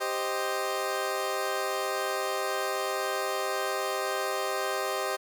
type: chord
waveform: 20% pulse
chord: C minor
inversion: second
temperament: equal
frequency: 392 / 523.3 / 622.3 Hz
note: G4 / C5 / Eb5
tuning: 0 / 0 / 0 cents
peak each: -28 dBFS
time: 0-5.17 s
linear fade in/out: 20 ms
effects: none